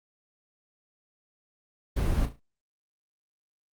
brown noise with echo, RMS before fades -26 dBFS, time 1.96-2.26 s, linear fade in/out 10 ms, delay 35 ms, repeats 4, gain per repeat -9 dB, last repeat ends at 2.4 s, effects Opus 24 kbps

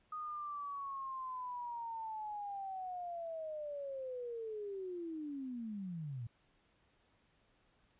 sine linear sweep, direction down, 1244.5 to 110.9 Hz, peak -40 dBFS, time 0.12-6.27 s, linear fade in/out 5 ms, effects pink hiss -73 dBFS RMS until 7.99 s + resampled to 8000 Hz

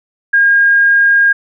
sine tone, 1621 Hz, G#6, 42 cents flat, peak -6 dBFS, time 0.33-1.33 s, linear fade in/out 10 ms, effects none

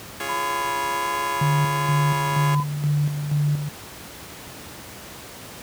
10% pulse chord, Db major, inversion first, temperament just, 346.5 / 415.8 / 554.4 Hz, F4 / Ab4 / Db5, -14 / +2 / 0 cents, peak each -24 dBFS, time 0.2-2.55 s, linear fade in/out 2 ms
sine tone with vibrato, 997 Hz, B5, 16 cents sharp, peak -24 dBFS, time 0.28-2.64 s, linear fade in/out 20 ms, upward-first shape sine, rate 1.4 Hz, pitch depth 20 cents each way
sine tone with tremolo, 146.83 Hz, D3, in tune, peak -17 dBFS, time 1.41-3.69 s, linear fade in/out 5 ms, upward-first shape square, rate 2.1 Hz, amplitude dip 55%
effects pink hiss -39 dBFS RMS until 5.62 s + high-pass 80 Hz 12 dB/octave

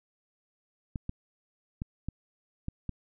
clicks, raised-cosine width 5 ms, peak -21 dBFS, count 6, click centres 0.958 / 1.094 / 1.819 / 2.086 / 2.684 / 2.893 s, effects none

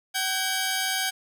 10% pulse tone pair together, 760 / 1621.1 Hz, F#5 / G#6, +46 / -42 cents, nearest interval octave + minor second, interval 1312 cents, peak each -19 dBFS, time 0.14-1.11 s, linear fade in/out 20 ms, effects none

